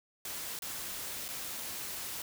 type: noise with dropouts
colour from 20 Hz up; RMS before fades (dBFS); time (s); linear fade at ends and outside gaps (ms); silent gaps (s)
white; -40; 0.25-2.22; 2; 0.59-0.621 / 1.282-1.287
effects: none